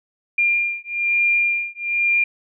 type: beating tone pair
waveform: sine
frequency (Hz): 2398 / 2399.1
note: D7 / D7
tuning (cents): +36 / +36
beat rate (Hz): 1.1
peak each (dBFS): -20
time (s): 0.38-2.24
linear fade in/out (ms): 5
effects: none